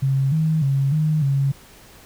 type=tone with pitch steps; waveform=sine; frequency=135.3 / 158.1 / 137.1 / 154.6 / 137.9 Hz; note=C#3 / D#3 / C#3 / D#3 / C#3; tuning=-42 / +28 / -19 / -11 / -9 cents; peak=-16 dBFS; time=0.02-1.52 s; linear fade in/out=10 ms; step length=300 ms; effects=pink hiss -47 dBFS RMS until 2.05 s